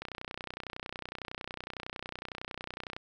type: click train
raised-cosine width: 0.3 ms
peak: -22 dBFS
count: 92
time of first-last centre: 0.02-2.965 s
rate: 30.9 Hz
effects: none